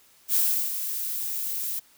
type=noise with ADSR envelope; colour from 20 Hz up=violet; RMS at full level=-21 dBFS; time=0.28-1.8 s; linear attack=65 ms; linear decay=360 ms; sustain=-9 dB; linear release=17 ms; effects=white hiss -58 dBFS RMS until 1.97 s